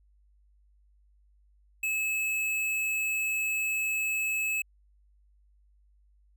sine tone with hard clipping, 2593 Hz, E7, 29 cents flat, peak -28 dBFS, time 1.83-4.62 s, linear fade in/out 5 ms, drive 18 dB, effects added 50 Hz sine -60 dBFS peak until 6.36 s

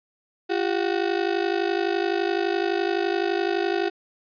35% pulse ring-modulated tone, 370.4 Hz, F#4, 2 cents sharp, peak -17 dBFS, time 0.49-3.9 s, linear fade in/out 20 ms, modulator 25.9 Hz, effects resampled to 11025 Hz

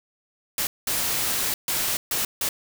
white noise bursts at uneven times, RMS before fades -25 dBFS, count 5, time 0.58-0.67 / 0.87-1.54 / 1.68-1.97 / 2.11-2.25 / 2.41-2.49 s, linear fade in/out 2 ms, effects none

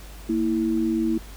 sine tone pair together, 229.4 / 326.4 Hz, A#3 / E4, -28 / -17 cents, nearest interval tritone, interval 611 cents, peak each -24 / -22 dBFS, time 0.29-1.18 s, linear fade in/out 5 ms, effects added 50 Hz sine -39 dBFS peak until 1.36 s + pink hiss -46 dBFS RMS until 1.36 s

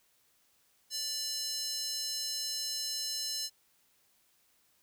square tone with high-pass filter, 587.3 Hz, D5, in tune, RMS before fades -36 dBFS, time 0.9-3.5 s, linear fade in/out 50 ms, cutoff 4900 Hz, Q 3.4, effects white hiss -70 dBFS RMS until 4.82 s

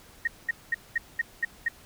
sine tone bursts, 1864.7 Hz, A#6, in tune, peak -22 dBFS, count 7, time 0.25-1.685 s, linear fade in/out 5 ms, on 25 ms, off 210 ms, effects pink hiss -53 dBFS RMS until 1.85 s

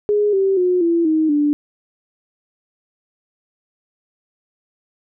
sine tone with pitch steps, 415.3 / 387.5 / 361.5 / 337.3 / 314.7 / 293.7 Hz, G#4 / G4 / F#4 / E4 / D#4 / D4, 0 / -20 / -40 / +40 / +20 / 0 cents, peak -13 dBFS, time 0.09-1.53 s, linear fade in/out 0 ms, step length 240 ms, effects none

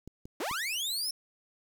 clicks, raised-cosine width 3 ms, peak -31 dBFS, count 3, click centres 0.076 / 0.255 / 0.512 s
sawtooth linear sweep, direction up, 244.2 to 5410 Hz, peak -28 dBFS, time 0.4-1.11 s, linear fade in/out 5 ms
effects 9-bit

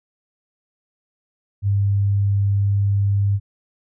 sine tone, 100.1 Hz, G2, 37 cents sharp, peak -15 dBFS, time 1.62-3.4 s, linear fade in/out 50 ms, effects none

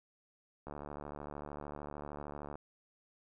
click train, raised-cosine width 1 ms, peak -30 dBFS, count 139, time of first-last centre 0.67-2.555 s, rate 73.2 Hz, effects none

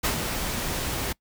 pink noise with ADSR envelope, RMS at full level -23 dBFS, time 0.03-1.13 s, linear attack 17 ms, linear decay 100 ms, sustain -6 dB, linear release 11 ms, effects noise-tail reverb RT60 0.1 s tail -23 dB re dry

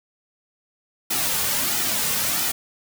white noise with flanger, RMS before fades -23 dBFS, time 1.1-2.52 s, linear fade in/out 10 ms, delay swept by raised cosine 1.8 to 3.1 ms, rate 1.5 Hz, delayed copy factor -0.6, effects none

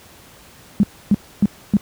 sine tone bursts, 203.9 Hz, G#3, 32 cents flat, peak -9 dBFS, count 4, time 0.8-1.768 s, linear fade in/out 0 ms, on 32 ms, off 280 ms, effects pink hiss -45 dBFS RMS until 1.81 s + high-pass 60 Hz 12 dB/octave

